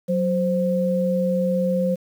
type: tone pair together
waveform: sine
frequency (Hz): 184.7 / 522.4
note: F#3 / C5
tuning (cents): -3 / -3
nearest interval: octave + tritone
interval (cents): 1800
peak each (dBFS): -21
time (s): 0.08-1.96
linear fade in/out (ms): 20
effects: 8-bit